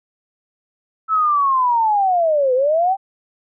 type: linear two-way sweep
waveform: sine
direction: down then up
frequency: 1319 to 493.9 to 794 Hz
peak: -13 dBFS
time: 1.08-2.97 s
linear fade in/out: 50 ms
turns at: 2.54 s
effects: none